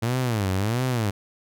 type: tone with vibrato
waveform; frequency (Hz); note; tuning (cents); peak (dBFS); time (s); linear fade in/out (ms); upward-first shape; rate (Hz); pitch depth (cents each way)
sawtooth; 110; A2; 0; -18; 0.02-1.11; 10; sine; 1.5; 280
effects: none